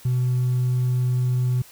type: tone with hard clipping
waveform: triangle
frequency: 125.5 Hz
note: B2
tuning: 28 cents sharp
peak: -18 dBFS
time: 0.05-1.62 s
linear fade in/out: 5 ms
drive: 2 dB
effects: white hiss -48 dBFS RMS until 1.71 s